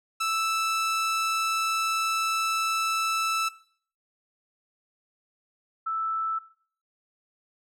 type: tone pair in turn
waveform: sawtooth / sine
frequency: 1318.5 / 1318.5 Hz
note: E6 / E6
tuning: 0 / 0 cents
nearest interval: unison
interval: 0 cents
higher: neither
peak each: -21 / -26 dBFS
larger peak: first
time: 0.2-3.49 / 5.86-6.39 s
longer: first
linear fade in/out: 10 ms
effects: noise-tail reverb RT60 0.5 s tail -18 dB re dry + low-pass 12000 Hz 12 dB/octave